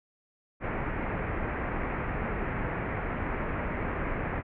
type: low-pass noise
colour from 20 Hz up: pink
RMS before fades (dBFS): -32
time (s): 0.6-4.43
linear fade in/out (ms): 50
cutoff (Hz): 2300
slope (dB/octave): 48
effects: none